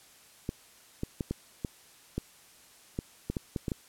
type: clicks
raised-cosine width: 3 ms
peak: -18 dBFS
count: 12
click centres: 0.491 / 1.034 / 1.208 / 1.31 / 1.648 / 2.18 / 2.989 / 3.3 / 3.368 / 3.562 / 3.682 / 3.718 s
effects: white hiss -57 dBFS RMS until 3.88 s + low-pass 12000 Hz 12 dB/octave